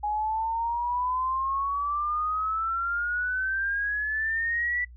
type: exponential sweep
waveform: sine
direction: up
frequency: 830.6 to 1973 Hz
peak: -25 dBFS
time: 0.03-4.85 s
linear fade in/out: 10 ms
effects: noise-tail reverb RT60 0.1 s tail -23 dB re dry + added 60 Hz sine -44 dBFS peak until 4.96 s